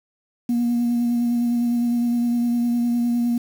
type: tone with vibrato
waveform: sine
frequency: 238.5 Hz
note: A#3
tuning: 40 cents sharp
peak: -16 dBFS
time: 0.49-3.38 s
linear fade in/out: 5 ms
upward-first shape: sine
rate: 9.8 Hz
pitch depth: 18 cents each way
effects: tanh soft clip ceiling -15 dBFS + 7-bit